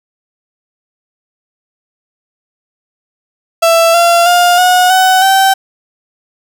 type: tone with pitch steps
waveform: 35% pulse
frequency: 665 / 685.3 / 706.2 / 727.7 / 749.9 / 772.8 Hz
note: E5 / F5 / F5 / F#5 / F#5 / G5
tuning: +15 / -33 / +19 / -29 / +23 / -25 cents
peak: -4 dBFS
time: 3.62-5.54 s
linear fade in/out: 10 ms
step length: 320 ms
effects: none